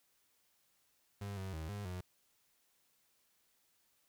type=tone with pitch steps; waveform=35% pulse; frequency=100.7 / 95.3 / 79.1 / 102.2 / 90.8 Hz; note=G2 / G2 / D#2 / G#2 / F#2; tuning=+47 / -48 / +29 / -27 / -32 cents; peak=-39 dBFS; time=1.21-2.01 s; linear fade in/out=5 ms; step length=160 ms; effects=white hiss -75 dBFS RMS until 4.08 s